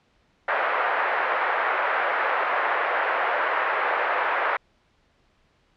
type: band-pass noise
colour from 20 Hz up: white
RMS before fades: -24 dBFS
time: 0.48-4.57 s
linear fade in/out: 5 ms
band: 510 to 1800 Hz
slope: 24 dB/octave
effects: pink hiss -64 dBFS RMS until 5.76 s + low-pass 4000 Hz 12 dB/octave